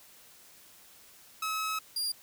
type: tone pair in turn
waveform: sawtooth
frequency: 1286 / 4804 Hz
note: E6 / D8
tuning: -43 / +38 cents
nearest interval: octave + major seventh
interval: 2281 cents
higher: second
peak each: -27 dBFS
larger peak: neither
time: 1.42-1.79 / 1.96-2.12 s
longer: first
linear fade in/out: 5 ms
effects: white hiss -56 dBFS RMS until 2.22 s